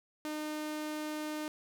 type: tone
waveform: sawtooth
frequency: 304.9 Hz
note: D#4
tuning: 35 cents flat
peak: -32 dBFS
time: 0.25-1.48 s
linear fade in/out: 0 ms
effects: none